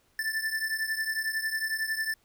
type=beating tone pair; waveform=square; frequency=1761 / 1772 Hz; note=A6 / A6; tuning=+1 / +12 cents; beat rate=11 Hz; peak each=-31 / -34 dBFS; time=0.19-2.14 s; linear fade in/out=2 ms; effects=pink hiss -67 dBFS RMS until 2.24 s